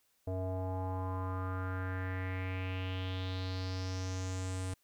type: tone with low-pass filter sweep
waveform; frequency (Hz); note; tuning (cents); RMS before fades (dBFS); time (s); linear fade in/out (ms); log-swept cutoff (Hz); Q
square; 93.2; F#2; +13; -37; 0.27-4.74; 5; 600 to 9000; 4.2
effects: white hiss -74 dBFS RMS until 4.83 s